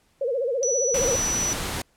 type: tone with vibrato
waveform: sine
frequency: 509 Hz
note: C5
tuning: 48 cents flat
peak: -22 dBFS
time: 0.21-1.16 s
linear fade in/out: 5 ms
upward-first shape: sine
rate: 15 Hz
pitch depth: 170 cents each way
type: tone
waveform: sine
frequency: 5920 Hz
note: F#8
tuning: in tune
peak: -23 dBFS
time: 0.63-1.53 s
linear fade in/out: 0 ms
type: noise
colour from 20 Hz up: pink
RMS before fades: -29 dBFS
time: 0.94-1.82 s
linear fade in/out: 5 ms
effects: pink hiss -64 dBFS RMS until 1.96 s + low-pass 12000 Hz 12 dB/octave